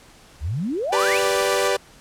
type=exponential sweep; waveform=sine; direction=up; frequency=62.9 to 3136 Hz; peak=-22 dBFS; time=0.4-1.21 s; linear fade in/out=50 ms
type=chord; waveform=sawtooth; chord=G major; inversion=none; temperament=equal with one note detuned; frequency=392 / 493.9 / 584.3 Hz; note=G4 / B4 / D5; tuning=0 / 0 / -9 cents; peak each=-19 dBFS; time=0.92-1.77 s; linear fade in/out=10 ms
type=noise; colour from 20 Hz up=white; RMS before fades=-30 dBFS; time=0.99-1.68 s; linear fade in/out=5 ms
effects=pink hiss -49 dBFS RMS until 2 s + low-pass 10000 Hz 12 dB/octave